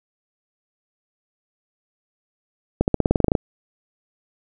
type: accelerating click train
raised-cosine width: 2 ms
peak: -3 dBFS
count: 12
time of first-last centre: 2.81-3.352 s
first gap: 69 ms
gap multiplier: 0.93
effects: none